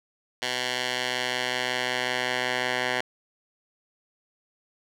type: tone with band-pass filter sweep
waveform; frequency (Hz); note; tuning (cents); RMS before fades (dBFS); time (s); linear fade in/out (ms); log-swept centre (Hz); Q
10% pulse; 125.4; B2; +27; -28; 0.42-3.01; 5; 3300 to 2000; 1
effects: none